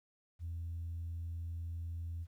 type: tone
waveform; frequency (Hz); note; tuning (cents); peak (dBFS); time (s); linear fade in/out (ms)
sine; 84; E2; +33; -37; 0.39-2.27; 50
effects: tanh soft clip ceiling -35 dBFS + 12-bit